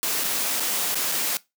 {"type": "noise with dropouts", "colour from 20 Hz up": "white", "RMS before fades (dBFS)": -25, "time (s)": [0.03, 1.37], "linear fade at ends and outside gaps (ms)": 0, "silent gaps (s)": [[0.237, 0.241], [0.598, 0.604], [0.945, 0.955], [1.117, 1.121]], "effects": ["noise-tail reverb RT60 0.2 s tail -20 dB re dry", "high-pass 200 Hz 12 dB/octave"]}